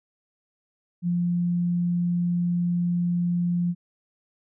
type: tone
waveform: sine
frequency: 174.61 Hz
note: F3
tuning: in tune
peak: -21 dBFS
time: 1.02-3.75 s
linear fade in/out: 50 ms
effects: none